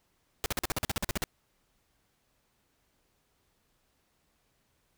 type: noise bursts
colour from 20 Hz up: pink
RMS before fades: -30 dBFS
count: 13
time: 0.44-1.24 s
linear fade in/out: 0 ms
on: 20 ms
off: 45 ms
effects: pink hiss -73 dBFS RMS until 4.97 s